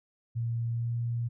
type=tone with pitch glide; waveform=sine; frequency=116.54 to 118.03 Hz; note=A#2 to A#2; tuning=0 to +22 cents; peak=-28 dBFS; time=0.35-1.29 s; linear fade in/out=20 ms; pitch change=+22 cents; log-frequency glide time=0.71-0.92 s; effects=none